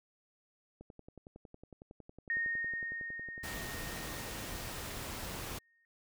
click train, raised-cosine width 2 ms, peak -37 dBFS, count 35, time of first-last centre 0.81-3.929 s, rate 10.9 Hz
sine tone with exponential decay, 1850 Hz, A#6, 14 cents flat, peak -30 dBFS, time 2.3-5.85 s, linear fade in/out 1 ms, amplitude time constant 770 ms
pink noise, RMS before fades -42 dBFS, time 3.43-5.59 s, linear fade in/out 10 ms
effects none

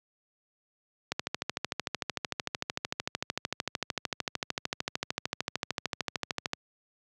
click train, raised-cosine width 0.2 ms, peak -12 dBFS, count 73, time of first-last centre 1.12-6.534 s, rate 13.3 Hz, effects high-pass 100 Hz 12 dB/octave

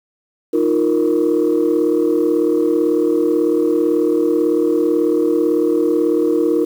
sine chord, Eb suspended second, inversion none, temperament equal, 311.1 / 349.2 / 466.2 Hz, Eb4 / F4 / Bb4, 0 / 0 / 0 cents, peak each -16 dBFS, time 0.53-6.65 s, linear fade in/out 10 ms, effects tanh soft clip ceiling -7 dBFS + 7-bit

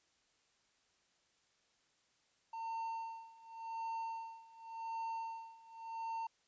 triangle tone with tremolo, 907 Hz, A#5, 48 cents flat, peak -36 dBFS, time 2.53-6.27 s, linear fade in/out 5 ms, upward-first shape sine, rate 0.89 Hz, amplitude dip 90%, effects white hiss -75 dBFS RMS until 6.47 s + resampled to 16000 Hz

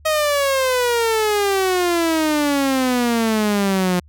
sawtooth exponential sweep, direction down, 631 to 176.8 Hz, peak -12 dBFS, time 0.05-4 s, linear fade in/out 10 ms, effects added 74 Hz sine -44 dBFS peak until 4.08 s

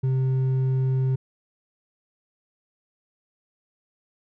sine tone with hard clipping, 131 Hz, C3, 2 cents sharp, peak -21 dBFS, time 0.03-1.16 s, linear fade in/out 10 ms, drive 4 dB, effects none

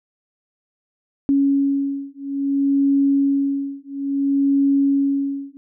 sine beating tone pair, 277.4 / 277.99 Hz, C#4 / C#4, +1 / +5 cents, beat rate 0.59 Hz, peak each -19 dBFS, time 1.29-5.57 s, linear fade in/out 0 ms, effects none

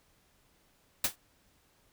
white noise with exponential decay, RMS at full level -23 dBFS, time 1.04-1.16 s, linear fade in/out 5 ms, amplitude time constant 24 ms, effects pink hiss -68 dBFS RMS until 1.92 s

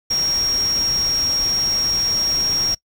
sine tone in noise, 5588 Hz, F8, in tune, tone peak -17 dBFS, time 0.1-2.75 s, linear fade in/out 10 ms, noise pink, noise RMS -31 dBFS, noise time 0.1-2.75 s, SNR +11 dB, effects noise-tail reverb RT60 0.1 s tail -23 dB re dry

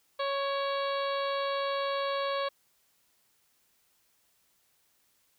harmonic tone with a mistuned harmonic, 554.4 Hz, C#5, in tune, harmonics 1 / 2 / 3 / 4 / 5 / 6 / 7 / 8, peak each -31 / -33 / -41 / -44 / -46 / -43 / -43 / -45 dBFS, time 0.19-2.49 s, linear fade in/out 10 ms, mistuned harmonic 4, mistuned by +41 cents, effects white hiss -70 dBFS RMS until 5.38 s

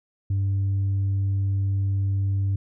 sine tone with tanh clipping, 98 Hz, G2, in tune, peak -21 dBFS, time 0.3-2.56 s, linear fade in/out 5 ms, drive 1 dB, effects none

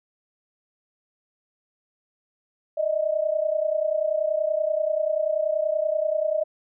sine tone pair together, 605 / 635.4 Hz, D#5 / D#5, -49 / +36 cents, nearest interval minor second, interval 85 cents, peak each -24 dBFS, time 2.77-6.44 s, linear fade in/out 10 ms, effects none

